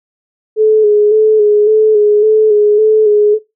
sine tone with vibrato, 425.5 Hz, G#4, 42 cents sharp, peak -5 dBFS, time 0.56-3.39 s, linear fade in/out 50 ms, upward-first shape square, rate 1.8 Hz, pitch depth 31 cents each way, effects noise-tail reverb RT60 0.2 s tail -19 dB re dry

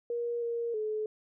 sine tone with pitch steps, 474 / 468.4 / 429.7 Hz, A#4 / A#4 / A4, +29 / +8 / -41 cents, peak -30 dBFS, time 0.1-1.06 s, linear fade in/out 2 ms, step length 320 ms, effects none

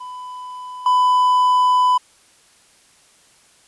triangle tone with level steps, 1000 Hz, B5, 21 cents sharp, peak -28 / -10 dBFS, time 0-1.98 s, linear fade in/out 10 ms, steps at 0.86 s, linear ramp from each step 2 ms, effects white hiss -53 dBFS RMS until 3.67 s + resampled to 24000 Hz

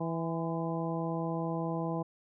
harmonic tone with a mistuned harmonic, 164.81 Hz, E3, in tune, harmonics 1 / 2 / 3 / 4 / 5 / 6, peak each -34 / -37 / -39 / -40 / -41 / -42 dBFS, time 0-2.03 s, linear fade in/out 10 ms, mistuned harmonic 6, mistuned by +45 cents, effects none

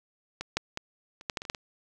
clicks, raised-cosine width 0.2 ms, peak -17 / -9 / -16 / -29 / -12 / -13 / -22 / -25 / -12 / -21 dBFS, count 10, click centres 0.41 / 0.57 / 0.774 / 1.211 / 1.298 / 1.372 / 1.419 / 1.452 / 1.499 / 1.548 s, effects none

